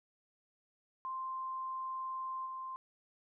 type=tone with level steps; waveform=sine; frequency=1046.5 Hz; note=C6; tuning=in tune; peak=-37 / -40 dBFS; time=1.05-2.76 s; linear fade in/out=0 ms; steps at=2.45 s; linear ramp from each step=20 ms; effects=none